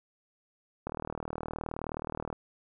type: click train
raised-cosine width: 1 ms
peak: -21 dBFS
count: 58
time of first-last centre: 0.87-2.328 s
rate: 39.1 Hz
effects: none